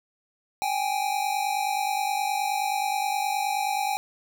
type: tone pair together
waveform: square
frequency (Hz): 780 / 829.5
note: G5 / G#5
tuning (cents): -9 / -2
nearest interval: minor second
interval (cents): 107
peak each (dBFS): -28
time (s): 0.62-3.97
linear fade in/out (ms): 0
effects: none